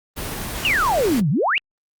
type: noise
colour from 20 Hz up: pink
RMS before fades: -28 dBFS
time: 0.16-1.21 s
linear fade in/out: 20 ms
type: exponential two-way sweep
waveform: sine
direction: down then up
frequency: 2960 to 130.81 to 2960 Hz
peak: -16 dBFS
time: 0.65-1.58 s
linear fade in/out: 0 ms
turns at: 1.3 s
effects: Opus 24 kbps